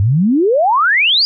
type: exponential sweep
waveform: sine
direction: up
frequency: 92.5 to 4985 Hz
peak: -9 dBFS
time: 0-1.25 s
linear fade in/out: 0 ms
effects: none